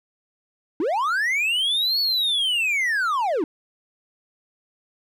triangle linear two-way sweep, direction up then down, 277.2 to 4459 to 277.2 Hz, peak -18 dBFS, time 0.8-3.44 s, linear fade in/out 2 ms, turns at 2 s, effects none

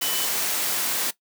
sine tone in noise, 3000 Hz, F#7, 23 cents sharp, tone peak -30 dBFS, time 0.01-0.25 s, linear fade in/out 10 ms, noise white, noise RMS -25 dBFS, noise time 0.01-1.11 s, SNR -8 dB, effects noise-tail reverb RT60 0.1 s tail -17 dB re dry + high-pass 200 Hz 12 dB/octave

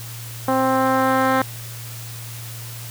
10% pulse tone with low-pass filter sweep, 262.8 Hz, C4, 8 cents sharp, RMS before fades -18 dBFS, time 0.48-1.42 s, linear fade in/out 2 ms, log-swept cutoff 980 to 2100 Hz, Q 0.97, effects added 116 Hz sine -33 dBFS peak until 2.9 s + white hiss -37 dBFS RMS until 2.9 s

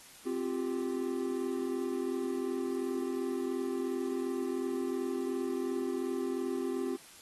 triangle chord, C suspended fourth, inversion none, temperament equal, 261.6 / 349.2 / 392 Hz, C4 / F4 / G4, 0 / 0 / 0 cents, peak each -34 dBFS, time 0.25-6.97 s, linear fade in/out 20 ms, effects white hiss -54 dBFS RMS until 7.21 s + AAC 32 kbps

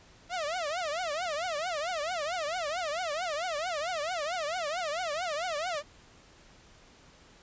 sawtooth tone with vibrato, 656 Hz, E5, 9 cents flat, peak -27 dBFS, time 0.29-5.83 s, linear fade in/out 50 ms, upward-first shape triangle, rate 4.5 Hz, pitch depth 260 cents each way, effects pink hiss -57 dBFS RMS until 7.42 s + resampled to 16000 Hz

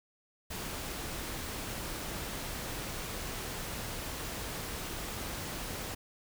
pink noise, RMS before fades -39 dBFS, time 0.5-5.95 s, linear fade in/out 10 ms, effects none

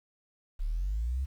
sine linear sweep, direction up, 33.05 to 69.3 Hz, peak -27 dBFS, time 0.59-1.26 s, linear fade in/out 20 ms, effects tanh soft clip ceiling -25 dBFS + 10-bit

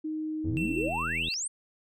sine tone with pitch glide, 311.1 to 318.2 Hz, D#4 to D#4, 0 to +39 cents, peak -30 dBFS, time 0.04-0.89 s, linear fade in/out 10 ms, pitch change +39 cents, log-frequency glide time 0.41-0.46 s
sine exponential sweep, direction up, 79.6 to 9260 Hz, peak -30 dBFS, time 0.44-1.48 s, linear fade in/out 10 ms
click train, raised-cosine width 3 ms, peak -27 dBFS, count 70, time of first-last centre 0.45-1.283 s, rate 82.8 Hz
triangle tone with tremolo, 2695 Hz, E7, 38 cents sharp, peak -30 dBFS, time 0.57-1.34 s, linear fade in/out 0 ms, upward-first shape triangle, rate 5.3 Hz, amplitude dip 35%
effects none

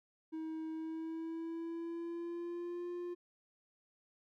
triangle tone with pitch glide, 318.5 to 351.4 Hz, D#4 to F4, +41 to +11 cents, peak -37 dBFS, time 0.32-3.15 s, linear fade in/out 20 ms, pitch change +170 cents, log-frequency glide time 0.71-2.89 s, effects none

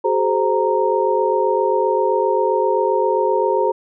sine tone cluster, 377.6 / 425.2 / 522 / 929 Hz, F#4 / G#4 / C5 / A#5, +35 / +41 / -4 / -6 cents, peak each -20 dBFS, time 0.04-3.72 s, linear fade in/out 10 ms, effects none

